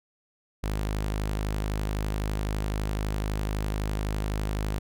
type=tone; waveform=sawtooth; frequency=51.91 Hz; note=G#1; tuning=in tune; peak=-23 dBFS; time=0.63-4.79 s; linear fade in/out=10 ms; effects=none